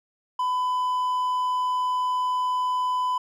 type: tone with hard clipping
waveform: triangle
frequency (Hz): 1003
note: B5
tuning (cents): +26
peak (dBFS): -23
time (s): 0.39-3.18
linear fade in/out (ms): 5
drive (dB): 6
effects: none